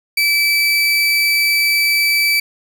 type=tone; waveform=30% pulse; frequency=2312 Hz; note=D7; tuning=28 cents flat; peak=-10 dBFS; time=0.17-2.4 s; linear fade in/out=5 ms; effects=none